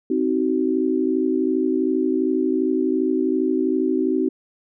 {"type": "chord", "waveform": "sine", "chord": "C diminished", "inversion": "none", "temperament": "just", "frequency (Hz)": [261.6, 314, 376.7], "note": ["C4", "Eb4", "Gb4"], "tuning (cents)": [0, 16, 31], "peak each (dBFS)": -22, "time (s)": [0.1, 4.29], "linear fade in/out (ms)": 5, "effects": []}